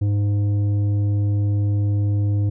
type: tone with tanh clipping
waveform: sine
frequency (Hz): 102.2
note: G#2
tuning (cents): -27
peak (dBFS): -18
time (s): 0.01-2.5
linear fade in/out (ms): 10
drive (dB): 8
effects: none